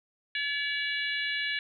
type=harmonic tone; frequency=571 Hz; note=D5; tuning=49 cents flat; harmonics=3 / 4 / 5 / 6 / 7; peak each=-32 / -34 / -36 / -38 / -39 dBFS; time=0.35-1.59 s; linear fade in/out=2 ms; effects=none